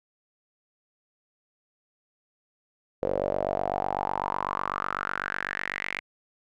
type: tone with band-pass filter sweep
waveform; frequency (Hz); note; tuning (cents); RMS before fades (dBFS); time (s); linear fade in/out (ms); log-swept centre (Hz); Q
sawtooth; 48; G1; -36; -30; 3.02-6; 10; 510 to 2200; 5.7
effects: none